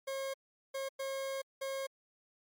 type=tone bursts at uneven times; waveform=40% pulse; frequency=540 Hz; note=C#5; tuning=45 cents flat; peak=-35 dBFS; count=4; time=0.07-0.34 / 0.74-0.89 / 0.99-1.42 / 1.61-1.87 s; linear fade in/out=10 ms; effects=MP3 96 kbps